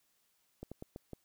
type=slowing click train; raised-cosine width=2 ms; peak=-30 dBFS; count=5; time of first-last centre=0.63-1.133 s; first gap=86 ms; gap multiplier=1.26; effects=white hiss -75 dBFS RMS until 1.24 s